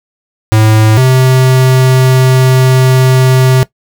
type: tone pair in turn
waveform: square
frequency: 109.1 / 129.74 Hz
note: A2 / C3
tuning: -14 / -14 cents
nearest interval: minor third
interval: 300 cents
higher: second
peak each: -5 dBFS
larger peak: neither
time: 0.52-0.97 / 0.97-3.63 s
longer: second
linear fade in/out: 0 ms
effects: noise-tail reverb RT60 0.1 s tail -18 dB re dry